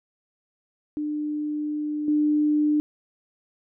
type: tone with level steps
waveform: sine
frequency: 299.5 Hz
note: D4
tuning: 34 cents sharp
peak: -25 / -18 dBFS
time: 0.97-2.8 s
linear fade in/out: 0 ms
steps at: 2.08 s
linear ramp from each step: 2 ms
effects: none

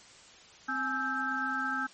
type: harmonic tone with a mistuned harmonic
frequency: 261.6 Hz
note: C4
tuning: in tune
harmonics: 1 / 3 / 5 / 6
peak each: -38 / -39 / -34 / -32 dBFS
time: 0.68-1.87 s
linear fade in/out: 10 ms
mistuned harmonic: 3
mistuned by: +120 cents
effects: white hiss -54 dBFS RMS until 1.93 s + MP3 32 kbps

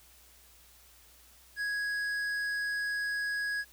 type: tone with tanh clipping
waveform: triangle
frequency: 1662 Hz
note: G#6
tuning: 1 cent sharp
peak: -32 dBFS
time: 1.56-3.65 s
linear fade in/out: 50 ms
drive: 13 dB
effects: added 60 Hz sine -63 dBFS peak until 3.72 s + white hiss -59 dBFS RMS until 3.72 s

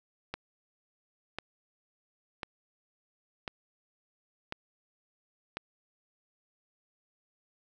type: click train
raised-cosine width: 0.3 ms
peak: -19 dBFS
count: 6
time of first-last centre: 0.34-5.57 s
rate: 0.956 Hz
effects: none

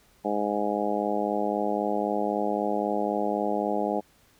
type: harmonic tone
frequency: 103.83 Hz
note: G#2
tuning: in tune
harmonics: 2 / 3 / 4 / 5 / 6 / 7 / 8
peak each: -32 / -32 / -32 / -32 / -32 / -32 / -32 dBFS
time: 0.24-4.01 s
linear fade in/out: 20 ms
effects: pink hiss -61 dBFS RMS until 4.39 s

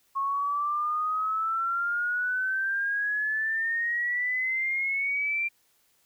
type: exponential sweep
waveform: sine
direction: up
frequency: 1089 to 2374 Hz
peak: -25 dBFS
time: 0.15-5.49 s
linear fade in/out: 20 ms
effects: white hiss -67 dBFS RMS until 6.05 s

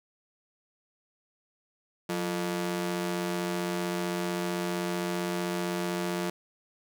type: ring-modulated tone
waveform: sawtooth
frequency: 263.6 Hz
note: C4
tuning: 13 cents sharp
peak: -22 dBFS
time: 2.09-6.3 s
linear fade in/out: 5 ms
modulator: 84 Hz
effects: none

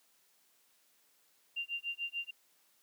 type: tone with tremolo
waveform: sine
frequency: 2783 Hz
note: F7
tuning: 7 cents flat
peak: -33 dBFS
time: 1.56-2.31 s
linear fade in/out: 10 ms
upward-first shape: sine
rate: 6.8 Hz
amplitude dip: 100%
effects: white hiss -70 dBFS RMS until 2.82 s + high-pass 200 Hz 12 dB/octave

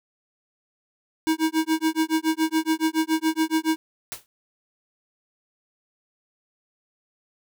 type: tone with tremolo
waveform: square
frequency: 318.6 Hz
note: D#4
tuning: 41 cents sharp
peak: -18 dBFS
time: 1.27-3.76 s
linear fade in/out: 0 ms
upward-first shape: sine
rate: 7.1 Hz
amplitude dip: 100%
type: noise with exponential decay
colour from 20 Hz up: white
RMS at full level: -29 dBFS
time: 4.12-4.26 s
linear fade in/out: 0 ms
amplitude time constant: 29 ms
effects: none

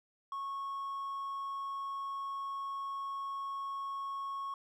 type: tone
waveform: triangle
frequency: 1100 Hz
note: C#6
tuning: 14 cents flat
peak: -34 dBFS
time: 0.32-4.54 s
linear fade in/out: 2 ms
effects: tanh soft clip ceiling -30 dBFS

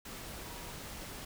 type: tone in noise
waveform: sine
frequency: 956 Hz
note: A#5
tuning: 43 cents sharp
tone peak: -53 dBFS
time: 0.45-0.71 s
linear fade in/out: 5 ms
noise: pink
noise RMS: -45 dBFS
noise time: 0.05-1.25 s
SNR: -11 dB
effects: none

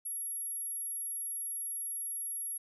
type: tone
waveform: sine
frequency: 11240 Hz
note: F9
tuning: 10 cents sharp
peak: -35 dBFS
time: 0.05-2.58 s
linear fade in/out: 10 ms
effects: none

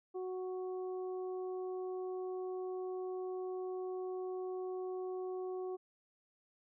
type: harmonic tone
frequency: 370 Hz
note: F#4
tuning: in tune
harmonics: 1 / 2 / 3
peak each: -38 / -49 / -55 dBFS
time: 0.14-5.77 s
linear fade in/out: 20 ms
effects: none

